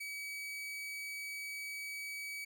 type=tone; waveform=40% pulse; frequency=2277 Hz; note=C#7; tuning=46 cents sharp; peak=-40 dBFS; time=0-2.45 s; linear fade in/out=10 ms; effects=none